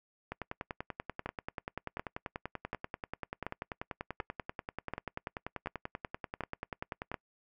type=two click trains; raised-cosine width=0.5 ms; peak=-20 / -22 dBFS; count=9 / 71; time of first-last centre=1.26-7.142 / 0.32-7.116 s; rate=1.36 / 10.3 Hz; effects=noise-tail reverb RT60 0.1 s tail -25 dB re dry